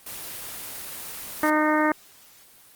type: noise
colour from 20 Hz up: white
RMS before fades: -36 dBFS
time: 0.06-1.5 s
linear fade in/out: 5 ms
type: harmonic tone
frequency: 305.9 Hz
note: D#4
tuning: 29 cents flat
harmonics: 1 / 2 / 3 / 4 / 5 / 6 / 7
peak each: -22 / -25 / -25 / -25 / -29 / -26 / -32 dBFS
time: 1.43-1.92 s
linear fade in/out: 2 ms
effects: white hiss -52 dBFS RMS until 2.75 s + Opus 24 kbps

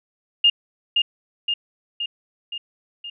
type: tone with echo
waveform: sine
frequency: 2829 Hz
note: F7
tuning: 22 cents sharp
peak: -11 dBFS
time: 0.44-0.5 s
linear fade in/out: 5 ms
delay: 520 ms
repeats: 5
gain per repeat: -4 dB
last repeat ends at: 3.1 s
effects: none

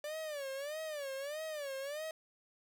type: tone with vibrato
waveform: 45% pulse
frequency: 583 Hz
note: D5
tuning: 13 cents flat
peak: -39 dBFS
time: 0.04-2.11 s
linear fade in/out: 2 ms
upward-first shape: sine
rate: 1.6 Hz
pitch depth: 150 cents each way
effects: none

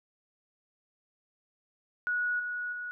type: tone with level steps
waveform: sine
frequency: 1461 Hz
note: F#6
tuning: 22 cents flat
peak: -27 / -32 / -35 dBFS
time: 2.07-2.91 s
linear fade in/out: 0 ms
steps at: 2.39 / 2.72 s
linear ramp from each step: 10 ms
effects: none

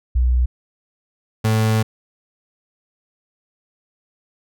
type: tone pair in turn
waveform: sine / 35% pulse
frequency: 61.74 / 110.01 Hz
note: B1 / A2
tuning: 0 / 0 cents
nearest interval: minor seventh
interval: 1000 cents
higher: second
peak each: -13 dBFS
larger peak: neither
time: 0.15-0.46 / 1.44-1.83 s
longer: second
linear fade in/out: 10 ms
effects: none

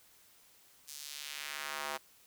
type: tone with high-pass filter sweep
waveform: square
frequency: 72.9 Hz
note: D2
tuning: 12 cents flat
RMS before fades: -42 dBFS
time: 0.87-1.98 s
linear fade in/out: 20 ms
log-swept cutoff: 6300 to 770 Hz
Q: 1.1
effects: white hiss -63 dBFS RMS until 2.26 s

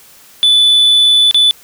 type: tone with dropouts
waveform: sine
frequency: 3483 Hz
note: A7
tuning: 18 cents flat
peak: -3 dBFS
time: 0.43-1.51 s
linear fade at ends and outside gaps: 0 ms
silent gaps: 1.311-1.345 s
effects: tanh soft clip ceiling -5 dBFS + white hiss -42 dBFS RMS until 1.63 s

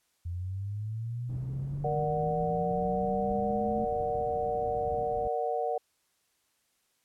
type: linear sweep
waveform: sine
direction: up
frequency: 84.7 to 218.9 Hz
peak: -32 dBFS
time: 0.25-3.85 s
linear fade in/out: 10 ms
type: low-pass noise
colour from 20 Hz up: white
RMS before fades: -43 dBFS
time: 1.29-5.28 s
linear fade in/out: 5 ms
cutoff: 150 Hz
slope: 12 dB/octave
type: chord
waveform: sine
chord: Bb augmented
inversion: none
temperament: equal with one note detuned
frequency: 466.2 / 590.7 / 740 Hz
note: Bb4 / D5 / F#5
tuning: 0 / +10 / 0 cents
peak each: -32 / -34 / -31 dBFS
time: 1.84-5.78 s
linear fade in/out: 5 ms
effects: white hiss -73 dBFS RMS until 7.04 s + low-pass 12000 Hz 12 dB/octave

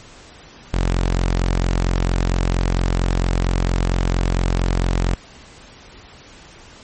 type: tone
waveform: sawtooth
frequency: 44.38 Hz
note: F1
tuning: 29 cents sharp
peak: -12 dBFS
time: 0.73-5.15 s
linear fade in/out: 10 ms
effects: pink hiss -43 dBFS RMS until 6.83 s + MP3 32 kbps

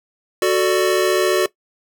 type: chord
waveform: square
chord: D major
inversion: first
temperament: equal with one note detuned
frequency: 370 / 444.6 / 587.3 Hz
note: F#4 / A4 / D5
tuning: 0 / +18 / 0 cents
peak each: -17 / -21 / -21 dBFS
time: 0.42-1.46 s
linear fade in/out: 2 ms
effects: noise-tail reverb RT60 0.1 s tail -18 dB re dry

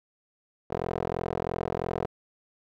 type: tone with band-pass filter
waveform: 15% pulse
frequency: 43 Hz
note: F1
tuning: 26 cents flat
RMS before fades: -31 dBFS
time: 0.7-2.07 s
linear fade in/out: 10 ms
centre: 560 Hz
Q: 1.5
effects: none

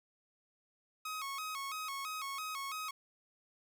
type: tone with vibrato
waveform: sawtooth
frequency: 1179 Hz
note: D6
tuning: 6 cents sharp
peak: -35 dBFS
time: 1.05-2.91 s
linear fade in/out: 5 ms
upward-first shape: square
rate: 3 Hz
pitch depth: 120 cents each way
effects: none

